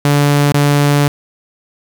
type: tone with dropouts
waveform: sawtooth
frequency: 144.3 Hz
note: D3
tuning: 30 cents flat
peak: -5 dBFS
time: 0.05-1.08 s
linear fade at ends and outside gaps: 2 ms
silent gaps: 0.522-0.543 s
effects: 7-bit